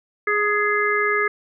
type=harmonic tone with a mistuned harmonic; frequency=415.3 Hz; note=G#4; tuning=in tune; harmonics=1 / 3 / 4 / 5; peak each=-23 / -23 / -23 / -23 dBFS; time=0.27-1.28 s; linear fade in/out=5 ms; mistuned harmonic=4; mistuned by=+19 cents; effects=none